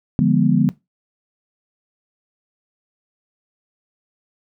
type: chord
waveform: sine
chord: D diminished seventh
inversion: none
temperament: equal with one note detuned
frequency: 148.54 / 174.61 / 207.7 / 246.9 Hz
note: D3 / F3 / Ab3 / Cb4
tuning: +20 / 0 / 0 / 0 cents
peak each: -18 dBFS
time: 0.19-0.69 s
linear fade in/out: 0 ms
effects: noise-tail reverb RT60 0.2 s tail -19 dB re dry